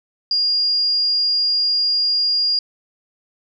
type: tone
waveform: sine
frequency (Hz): 4831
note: D8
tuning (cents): +48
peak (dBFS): -15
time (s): 0.31-2.59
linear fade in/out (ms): 2
effects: none